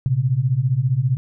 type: beating tone pair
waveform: sine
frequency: 119.2 / 134.2 Hz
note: A#2 / C3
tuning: +39 / +44 cents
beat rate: 15 Hz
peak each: -20 / -18 dBFS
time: 0.06-1.17 s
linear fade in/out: 0 ms
effects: none